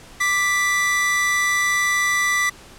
45% pulse tone pair together, 1174.7 / 1975.6 Hz, D6 / B6, 0 / 0 cents, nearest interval major sixth, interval 900 cents, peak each -24 / -18 dBFS, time 0.2-2.5 s, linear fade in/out 10 ms, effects pink hiss -44 dBFS RMS until 2.78 s + low-pass 10000 Hz 12 dB/octave

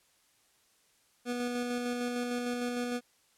25% pulse tone with tremolo, 243.8 Hz, B3, 22 cents flat, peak -27 dBFS, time 1.25-3.01 s, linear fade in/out 50 ms, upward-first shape square, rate 6.6 Hz, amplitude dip 25%, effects white hiss -68 dBFS RMS until 3.37 s + low-pass 11000 Hz 12 dB/octave

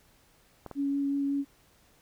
clicks, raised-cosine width 1 ms, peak -26 dBFS, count 2, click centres 0.663 / 0.713 s
sine tone with vibrato, 280 Hz, C#4, 18 cents sharp, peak -26 dBFS, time 0.75-1.45 s, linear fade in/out 50 ms, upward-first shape sine, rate 5.4 Hz, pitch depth 9 cents each way
effects pink hiss -63 dBFS RMS until 2.01 s

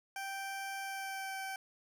20% pulse tone with pitch glide, 782 to 772.1 Hz, G5 to G5, -4 to -26 cents, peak -34 dBFS, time 0.16-1.56 s, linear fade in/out 2 ms, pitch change -22 cents, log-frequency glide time 0.8-1.38 s, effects none

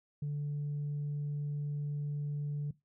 sine tone, 146 Hz, D3, 10 cents flat, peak -31 dBFS, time 0.22-2.71 s, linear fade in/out 5 ms, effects noise-tail reverb RT60 0.2 s tail -20 dB re dry + tanh soft clip ceiling -31 dBFS

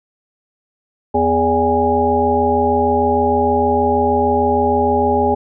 harmonic tone with a mistuned harmonic, 82.5 Hz, E2, 2 cents sharp, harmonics 1 / 3 / 5 / 7 / 9 / 10, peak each -24 / -20 / -17 / -21 / -27 / -16 dBFS, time 1.14-5.35 s, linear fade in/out 10 ms, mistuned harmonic 9, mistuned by +37 cents, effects none

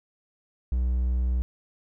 triangle tone, 62 Hz, B1, 7 cents sharp, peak -20 dBFS, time 0.72-1.42 s, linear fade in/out 0 ms, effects none

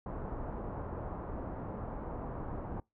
pink low-pass noise, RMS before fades -40 dBFS, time 0.06-2.8 s, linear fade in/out 2 ms, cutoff 1100 Hz, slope 24 dB/octave, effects noise-tail reverb RT60 0.2 s tail -25 dB re dry

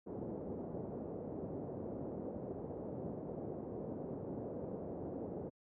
white low-pass noise, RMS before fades -43 dBFS, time 0.06-5.5 s, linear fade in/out 20 ms, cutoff 540 Hz, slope 24 dB/octave, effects high-pass 100 Hz 12 dB/octave

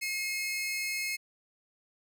sawtooth tone pair together, 2152 / 2559 Hz, C7 / D#7, +48 / +48 cents, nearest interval minor third, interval 300 cents, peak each -29 / -34 dBFS, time 0.01-1.17 s, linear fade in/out 20 ms, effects none

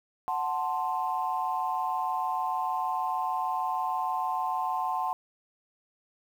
sine chord, F# diminished, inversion none, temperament equal, 740 / 880 / 1046.5 Hz, F#5 / A5 / C6, 0 / 0 / 0 cents, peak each -31 dBFS, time 0.28-5.13 s, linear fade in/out 0 ms, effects tanh soft clip ceiling -17 dBFS + 9-bit

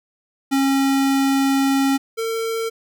square tone pair in turn, 272.3 / 452.4 Hz, C#4 / A4, -31 / +48 cents, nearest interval major sixth, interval 879 cents, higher second, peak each -16 / -22 dBFS, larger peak first, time 0.51-1.98 / 2.17-2.7 s, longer first, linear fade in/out 20 ms, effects none

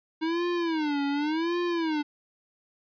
square tone with vibrato, 314.2 Hz, D#4, 17 cents sharp, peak -26 dBFS, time 0.21-2.03 s, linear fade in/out 20 ms, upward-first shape sine, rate 0.89 Hz, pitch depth 190 cents each way, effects resampled to 11025 Hz

